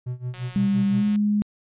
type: tone with tremolo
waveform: triangle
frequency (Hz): 124.5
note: B2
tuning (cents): +14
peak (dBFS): -23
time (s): 0.06-1.09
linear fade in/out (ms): 10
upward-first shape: sine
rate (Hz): 5.8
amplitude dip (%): 90
type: click train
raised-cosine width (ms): 0.2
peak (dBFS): -25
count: 150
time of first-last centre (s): 0.34-1.159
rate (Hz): 182
type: tone with pitch glide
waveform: sine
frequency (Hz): 198.7 to 207.9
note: G3 to G#3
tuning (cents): +24 to +2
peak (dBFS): -18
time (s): 0.56-1.42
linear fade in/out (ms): 0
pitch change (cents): +78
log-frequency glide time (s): 0.92-1.04
effects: resampled to 8000 Hz